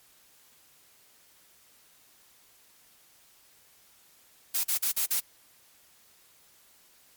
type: noise bursts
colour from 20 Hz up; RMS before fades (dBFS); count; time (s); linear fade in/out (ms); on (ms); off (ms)
blue; -27; 5; 4.54-5.202; 10; 98; 43
effects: white hiss -60 dBFS RMS until 7.16 s + MP3 96 kbps